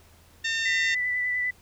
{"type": "harmonic tone", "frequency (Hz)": 906, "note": "A#5", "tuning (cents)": -50, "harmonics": [2, 3, 4, 5, 6, 7, 8], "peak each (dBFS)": [-27, -33, -32, -39, -40, -42, -42], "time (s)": [0.44, 0.95], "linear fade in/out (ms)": 10}
{"type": "tone with vibrato", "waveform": "sine", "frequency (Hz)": 1984, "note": "B6", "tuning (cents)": 7, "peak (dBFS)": -24, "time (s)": [0.65, 1.51], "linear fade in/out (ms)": 10, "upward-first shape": "sine", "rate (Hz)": 10, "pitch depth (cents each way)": 17}
{"effects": ["added 82 Hz sine -57 dBFS peak until 1.61 s", "pink hiss -57 dBFS RMS until 1.61 s"]}